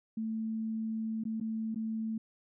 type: tone with dropouts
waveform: sine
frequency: 221.6 Hz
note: A3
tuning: 13 cents sharp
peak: -32 dBFS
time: 0.17-2.18 s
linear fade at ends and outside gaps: 5 ms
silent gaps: 1.238-1.252 / 1.401-1.41 / 1.746-1.758 s
effects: none